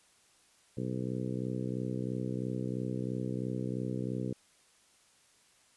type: harmonic tone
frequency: 63 Hz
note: B1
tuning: 35 cents sharp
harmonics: 2 / 3 / 4 / 5 / 6 / 7 / 8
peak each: -37 / -38 / -40 / -41 / -44 / -43 / -46 dBFS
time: 0.77-4.33 s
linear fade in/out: 5 ms
effects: white hiss -65 dBFS RMS until 5.76 s + resampled to 24000 Hz